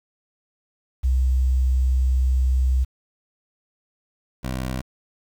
sine / 15% pulse tone pair in turn, 64.3 / 63.98 Hz, C2 / C2, -30 / -38 cents, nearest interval unison, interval 8 cents, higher first, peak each -16 / -19 dBFS, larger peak first, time 1.03-2.85 / 4.43-4.82 s, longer first, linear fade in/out 20 ms, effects 8-bit

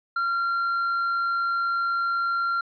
sine tone with tanh clipping, 1378 Hz, F6, 24 cents flat, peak -23 dBFS, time 0.16-2.61 s, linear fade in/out 5 ms, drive 3 dB, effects resampled to 11025 Hz

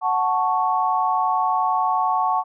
sine chord, F# minor, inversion none, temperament equal, 740 / 880 / 1108.7 Hz, F#5 / A5 / C#6, 0 / 0 / 0 cents, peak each -22 dBFS, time 0.01-2.44 s, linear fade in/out 50 ms, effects none

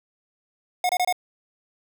square tone bursts, 724 Hz, F#5, 38 cents flat, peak -20 dBFS, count 4, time 0.84-1.126 s, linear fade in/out 2 ms, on 52 ms, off 26 ms, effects none

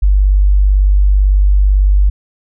sine tone, 49 Hz, G1, in tune, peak -6 dBFS, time 0.02-2.1 s, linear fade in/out 10 ms, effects none

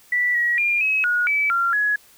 sine tone with pitch steps, 1963 / 1912 / 2404 / 2559 / 1449 / 2300 / 1379 / 1682 Hz, B6 / A#6 / D7 / D#7 / F#6 / D7 / F6 / G#6, -11 / +43 / +40 / +48 / -37 / -37 / -22 / +22 cents, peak -17 dBFS, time 0.12-1.96 s, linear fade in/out 5 ms, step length 230 ms, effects white hiss -52 dBFS RMS until 2.17 s

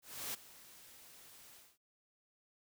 white noise with ADSR envelope, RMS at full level -40 dBFS, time 0.02-1.78 s, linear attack 320 ms, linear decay 12 ms, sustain -18 dB, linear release 230 ms, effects none

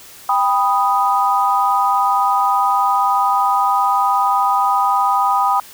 sine chord, G augmented, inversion none, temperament equal with one note detuned, 793.1 / 987.8 / 1244.5 Hz, G5 / B5 / D#6, +20 / 0 / 0 cents, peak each -17 dBFS, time 0.29-5.6 s, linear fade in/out 2 ms, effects white hiss -40 dBFS RMS until 5.73 s

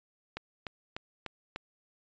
click train, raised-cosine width 0.3 ms, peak -21 dBFS, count 5, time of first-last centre 0.37-1.56 s, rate 3.36 Hz, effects resampled to 16000 Hz

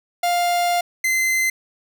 45% pulse tone pair in turn, 701 / 2065 Hz, F5 / C7, +6 / -23 cents, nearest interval octave + perfect fifth, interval 1871 cents, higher second, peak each -17 dBFS, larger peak neither, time 0.23-0.81 / 1.04-1.5 s, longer first, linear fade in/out 5 ms, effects none

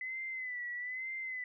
sine tone with vibrato, 2011 Hz, B6, 31 cents sharp, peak -37 dBFS, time 0.01-1.44 s, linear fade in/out 2 ms, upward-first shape sine, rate 1.1 Hz, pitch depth 64 cents each way, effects none

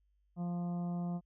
harmonic tone, 174.61 Hz, F3, in tune, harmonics 1 / 2 / 3 / 4 / 5 / 6 / 7, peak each -34 / -51 / -54 / -48 / -58 / -58 / -62 dBFS, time 0.36-1.21 s, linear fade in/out 50 ms, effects added 50 Hz sine -70 dBFS peak until 1.25 s

